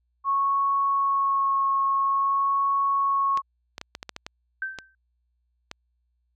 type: tone with vibrato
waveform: sine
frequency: 1100 Hz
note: C#6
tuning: 14 cents flat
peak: -20 dBFS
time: 0.24-3.42 s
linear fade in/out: 50 ms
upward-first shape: sine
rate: 0.49 Hz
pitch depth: 11 cents each way
type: clicks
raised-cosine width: 0.2 ms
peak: -17 dBFS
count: 10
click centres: 3.374 / 3.781 / 3.814 / 3.951 / 4.029 / 4.093 / 4.164 / 4.265 / 4.787 / 5.714 s
type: tone with exponential decay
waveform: sine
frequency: 1553 Hz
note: G6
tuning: 17 cents flat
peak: -24 dBFS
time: 4.62-4.95 s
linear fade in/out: 2 ms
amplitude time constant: 71 ms
effects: added 60 Hz sine -69 dBFS peak until 6.35 s